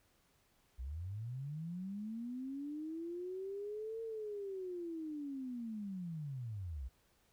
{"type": "linear two-way sweep", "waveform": "sine", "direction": "up then down", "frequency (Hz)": [57.6, 456.1, 57.6], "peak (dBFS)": -40, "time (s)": [0.78, 6.89], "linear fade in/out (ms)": 20, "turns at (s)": 4.02, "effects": ["pink hiss -73 dBFS RMS until 7.32 s"]}